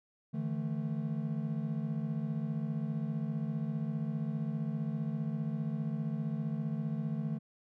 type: chord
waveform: triangle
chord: D suspended second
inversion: none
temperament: equal with one note detuned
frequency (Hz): 149.66 / 164.81 / 220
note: D3 / E3 / A3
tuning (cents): +33 / 0 / 0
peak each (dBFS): -34 / -36 / -35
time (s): 0.33-7.39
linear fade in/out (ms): 20
effects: none